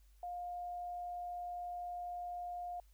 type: tone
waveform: sine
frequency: 708 Hz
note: F5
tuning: 23 cents sharp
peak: -40 dBFS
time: 0.23-2.8 s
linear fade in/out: 2 ms
effects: added 50 Hz sine -61 dBFS peak until 2.93 s + white hiss -75 dBFS RMS until 2.93 s